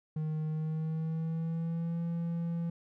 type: tone with pitch glide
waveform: triangle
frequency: 155.56 to 168.66 Hz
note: D#3 to E3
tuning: 0 to +40 cents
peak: -29 dBFS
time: 0.16-2.7 s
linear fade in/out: 5 ms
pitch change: +140 cents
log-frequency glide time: 0.48-2.01 s
effects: none